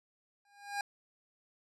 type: tone with exponential growth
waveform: 25% pulse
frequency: 810 Hz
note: G#5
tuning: 43 cents flat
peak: -27 dBFS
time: 0.45-0.81 s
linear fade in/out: 2 ms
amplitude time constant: 78 ms
effects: low-pass 9000 Hz 12 dB/octave